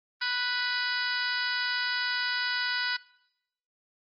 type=harmonic tone with a mistuned harmonic; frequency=493.9 Hz; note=B4; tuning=in tune; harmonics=2 / 3 / 4 / 5 / 6 / 7 / 8 / 9 / 10; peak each=-40 / -30 / -36 / -41 / -39 / -44 / -36 / -39 / -35 dBFS; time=0.21-2.97 s; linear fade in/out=10 ms; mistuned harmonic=7; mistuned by=-41 cents; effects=noise-tail reverb RT60 0.8 s tail -21 dB re dry + Opus 24 kbps